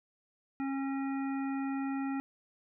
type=harmonic tone; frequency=272.1 Hz; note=C#4; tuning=32 cents flat; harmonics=1 / 3 / 5 / 7 / 9; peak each=-32 / -42 / -46 / -49 / -51 dBFS; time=0.6-2.2 s; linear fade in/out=0 ms; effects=none